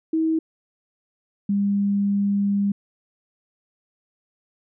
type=tone pair in turn; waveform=sine; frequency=320.8 / 200.9 Hz; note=E4 / G3; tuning=-47 / +43 cents; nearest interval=minor sixth; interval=810 cents; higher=first; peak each=-18 dBFS; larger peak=neither; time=0.13-0.39 / 1.49-2.72 s; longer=second; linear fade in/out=5 ms; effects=none